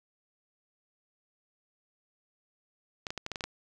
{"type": "clicks", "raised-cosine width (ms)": 0.2, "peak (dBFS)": -18, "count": 8, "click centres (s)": [3.068, 3.105, 3.177, 3.264, 3.317, 3.358, 3.408, 3.44], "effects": []}